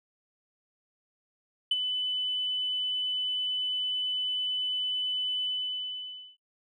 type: tone with ADSR envelope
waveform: sine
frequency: 3003 Hz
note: F#7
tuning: 25 cents sharp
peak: -19 dBFS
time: 1.71-6.37 s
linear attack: 5 ms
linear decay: 32 ms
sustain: -8 dB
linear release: 920 ms
effects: noise-tail reverb RT60 0.2 s tail -26 dB re dry + tanh soft clip ceiling -19 dBFS